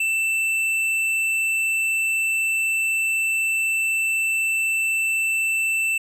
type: tone with tanh clipping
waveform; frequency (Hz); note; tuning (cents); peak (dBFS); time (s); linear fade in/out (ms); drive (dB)
triangle; 2664; E7; +18; -21; 0-5.98; 5; 14
effects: none